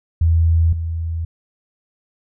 sine tone pair in turn, 82.41 / 82.41 Hz, E2 / E2, 0 / 0 cents, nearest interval unison, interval 0 cents, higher neither, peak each -11 / -20 dBFS, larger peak first, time 0.21-0.73 / 0.73-1.25 s, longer neither, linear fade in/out 5 ms, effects none

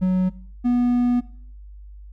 triangle tone pair in turn, 185 / 244.3 Hz, F#3 / B3, 0 / -19 cents, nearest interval perfect fourth, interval 481 cents, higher second, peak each -14 dBFS, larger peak neither, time 0.01-0.3 / 0.64-1.21 s, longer second, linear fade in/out 20 ms, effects noise-tail reverb RT60 0.6 s tail -21 dB re dry + added 50 Hz sine -38 dBFS peak until 2.12 s

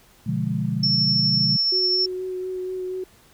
sine chord, B diminished seventh, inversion none, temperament equal, 123.47 / 146.83 / 174.61 / 207.7 Hz, B2 / D3 / F3 / Ab3, 0 / 0 / 0 / 0 cents, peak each -27 dBFS, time 0.26-1.57 s, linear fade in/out 10 ms
sine tone with tremolo, 5400 Hz, E8, 41 cents sharp, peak -17 dBFS, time 0.83-2.06 s, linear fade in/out 5 ms, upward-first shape triangle, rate 12 Hz, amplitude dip 25%
sine tone with vibrato, 370 Hz, F#4, in tune, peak -26 dBFS, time 1.72-3.04 s, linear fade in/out 5 ms, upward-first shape sine, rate 4.2 Hz, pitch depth 14 cents each way
effects pink hiss -54 dBFS RMS until 3.33 s

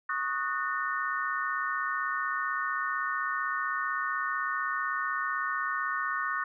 sine chord, D# minor seventh, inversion third, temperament equal with one note detuned, 1108.7 / 1244.5 / 1480 / 1817.9 Hz, C#6 / D#6 / F#6 / A#6, 0 / 0 / 0 / -44 cents, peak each -34 dBFS, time 0.09-6.44 s, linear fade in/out 5 ms, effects none

